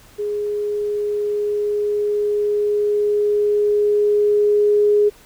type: tone with level ramp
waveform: sine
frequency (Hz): 415.3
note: G#4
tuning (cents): 0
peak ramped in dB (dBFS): -20 to -11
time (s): 0.18-5.1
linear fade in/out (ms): 20
effects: pink hiss -48 dBFS RMS until 5.25 s